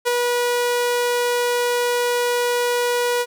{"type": "tone with ADSR envelope", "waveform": "sawtooth", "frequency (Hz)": 485.3, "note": "B4", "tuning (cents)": -30, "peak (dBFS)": -11, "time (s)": [0.05, 3.26], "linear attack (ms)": 28, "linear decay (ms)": 10, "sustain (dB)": -3, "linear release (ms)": 49, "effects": []}